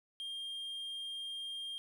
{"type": "tone", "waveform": "triangle", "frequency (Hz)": 3208, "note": "G7", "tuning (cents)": 39, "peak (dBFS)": -38, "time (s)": [0.2, 1.78], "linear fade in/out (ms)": 0, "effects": []}